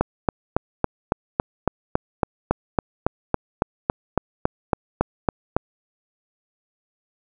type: click train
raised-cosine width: 1 ms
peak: -3 dBFS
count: 21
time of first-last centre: 0.01-5.566 s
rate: 3.6 Hz
effects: none